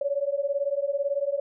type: beating tone pair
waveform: sine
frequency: 554.4 / 572.4 Hz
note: C#5 / D5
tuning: 0 / -45 cents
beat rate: 18 Hz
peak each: -27 dBFS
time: 0.01-1.4 s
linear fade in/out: 5 ms
effects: none